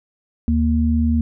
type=tone pair together; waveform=sine; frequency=77.61 / 233.1 Hz; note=D#2 / A#3; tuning=-4 / 0 cents; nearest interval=octave + perfect fifth; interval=1904 cents; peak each=-17 dBFS; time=0.48-1.21 s; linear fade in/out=0 ms; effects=none